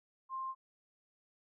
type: tone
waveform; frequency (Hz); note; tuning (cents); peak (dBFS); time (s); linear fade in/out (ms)
sine; 1055; C6; +14; -37; 0.29-0.55; 50
effects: none